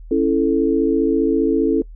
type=chord; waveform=sine; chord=A major; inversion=first; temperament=just; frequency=275 / 330 / 440 Hz; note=C#4 / E4 / A4; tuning=-14 / +2 / 0 cents; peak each=-18 dBFS; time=0.11-1.82 s; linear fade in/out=5 ms; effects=noise-tail reverb RT60 0.1 s tail -22 dB re dry + added 40 Hz sine -34 dBFS peak until 1.95 s